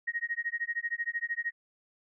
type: tone with tremolo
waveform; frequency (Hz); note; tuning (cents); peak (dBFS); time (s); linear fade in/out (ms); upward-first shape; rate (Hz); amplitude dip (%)
sine; 1877; A#6; +11; -27; 0.07-1.52; 10; sine; 13; 100
effects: none